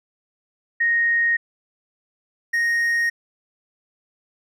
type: tone pair in turn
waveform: sine / triangle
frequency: 1864.7 / 1864.7 Hz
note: A#6 / A#6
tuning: 0 / 0 cents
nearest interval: unison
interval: 0 cents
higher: neither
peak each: -16 dBFS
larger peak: neither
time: 0.8-1.37 / 2.53-3.1 s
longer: neither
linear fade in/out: 10 ms
effects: none